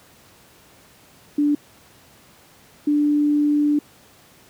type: tone pair in turn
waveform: sine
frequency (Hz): 292.5 / 294.4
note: D4 / D4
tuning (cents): -7 / +4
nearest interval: unison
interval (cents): 11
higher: second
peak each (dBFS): -15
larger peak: neither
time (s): 1.38-1.55 / 2.87-3.79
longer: second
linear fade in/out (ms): 5
effects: pink hiss -51 dBFS RMS until 4.49 s + high-pass 80 Hz 12 dB/octave